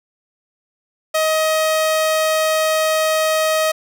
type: tone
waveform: sawtooth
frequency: 630 Hz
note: D#5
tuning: 21 cents sharp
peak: -11 dBFS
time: 1.14-3.72 s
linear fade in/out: 10 ms
effects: none